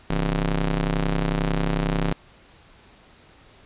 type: ring-modulated tone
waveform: sawtooth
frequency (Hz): 102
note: G#2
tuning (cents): -31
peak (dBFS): -14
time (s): 0.1-2.13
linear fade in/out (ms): 5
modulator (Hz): 66.6
effects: pink hiss -52 dBFS RMS until 3.65 s + resampled to 8000 Hz